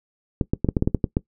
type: clicks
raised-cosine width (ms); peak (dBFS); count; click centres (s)
3; -6; 10; 0.412 / 0.535 / 0.646 / 0.688 / 0.768 / 0.824 / 0.875 / 0.947 / 1.042 / 1.169
effects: noise-tail reverb RT60 0.1 s tail -20 dB re dry